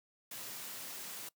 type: high-pass noise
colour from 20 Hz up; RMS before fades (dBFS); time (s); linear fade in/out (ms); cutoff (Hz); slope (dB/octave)
white; -45; 0.31-1.29; 5; 110; 48
effects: noise-tail reverb RT60 0.1 s tail -21 dB re dry